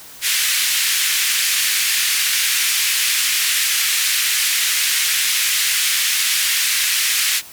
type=band-pass noise; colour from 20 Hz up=pink; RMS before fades=-18 dBFS; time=0.21-7.42 s; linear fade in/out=50 ms; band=1900 to 15000 Hz; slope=24 dB/octave; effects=white hiss -39 dBFS RMS until 7.52 s